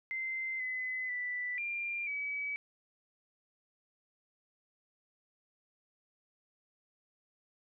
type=tone with pitch steps; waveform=sine; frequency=2076 / 2024 / 1978 / 2389 / 2282 Hz; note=C7 / B6 / B6 / D7 / C#7; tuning=-14 / +42 / +2 / +29 / +50 cents; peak=-34 dBFS; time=0.11-2.56 s; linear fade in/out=0 ms; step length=490 ms; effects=none